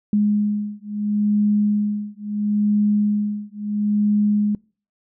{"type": "beating tone pair", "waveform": "sine", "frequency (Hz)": [207.7, 208.44], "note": ["G#3", "G#3"], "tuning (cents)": [0, 7], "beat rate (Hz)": 0.74, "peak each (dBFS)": -20, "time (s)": [0.13, 4.55], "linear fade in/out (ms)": 2, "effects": ["noise-tail reverb RT60 0.4 s tail -26 dB re dry"]}